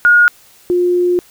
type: tone pair in turn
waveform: sine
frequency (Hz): 1436 / 355.3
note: F6 / F4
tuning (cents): +48 / +30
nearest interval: 2 octaves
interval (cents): 2418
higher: first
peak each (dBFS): -5 / -10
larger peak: first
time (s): 0.05-0.28 / 0.7-1.19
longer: second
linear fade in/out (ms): 0
effects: white hiss -46 dBFS RMS until 1.3 s